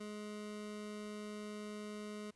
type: tone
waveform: 25% pulse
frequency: 210 Hz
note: G#3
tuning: 19 cents sharp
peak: -40 dBFS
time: 0-2.31 s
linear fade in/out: 10 ms
effects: pink hiss -74 dBFS RMS until 2.35 s + resampled to 24000 Hz